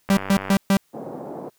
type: click train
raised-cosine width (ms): 0.5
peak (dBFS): -15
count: 46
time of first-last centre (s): 0.09-0.556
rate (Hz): 96.6
type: tone bursts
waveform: 45% pulse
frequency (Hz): 196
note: G3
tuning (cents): 0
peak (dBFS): -14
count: 4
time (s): 0.1-0.77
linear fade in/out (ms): 2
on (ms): 70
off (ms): 130
type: band-pass noise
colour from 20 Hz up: white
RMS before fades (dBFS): -34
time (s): 0.93-1.5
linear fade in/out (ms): 20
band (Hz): 160 to 690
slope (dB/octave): 24
effects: white hiss -64 dBFS RMS until 1.58 s